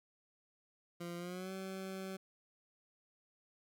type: tone with pitch glide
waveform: 20% pulse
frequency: 172.7 to 190.52 Hz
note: F3 to G3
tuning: -19 to -49 cents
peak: -37 dBFS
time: 1-2.17 s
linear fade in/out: 10 ms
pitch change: +170 cents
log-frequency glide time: 1.17-1.52 s
effects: none